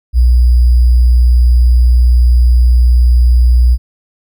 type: tone with sample-and-hold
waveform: sine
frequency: 60.6 Hz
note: B1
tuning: 32 cents flat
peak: -4 dBFS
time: 0.13-3.78 s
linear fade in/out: 50 ms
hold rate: 4900 Hz
effects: none